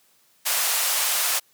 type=band-pass noise; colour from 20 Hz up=white; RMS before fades=-23 dBFS; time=0.45-1.4 s; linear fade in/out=20 ms; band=580 to 16000 Hz; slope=24 dB/octave; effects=white hiss -61 dBFS RMS until 1.53 s + high-pass 100 Hz 12 dB/octave